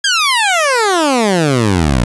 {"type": "exponential sweep", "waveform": "15% pulse", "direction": "down", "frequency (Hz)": [1661.2, 56.3], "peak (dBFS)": -4, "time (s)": [0.04, 2.04], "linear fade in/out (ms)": 5, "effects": ["resampled to 24000 Hz"]}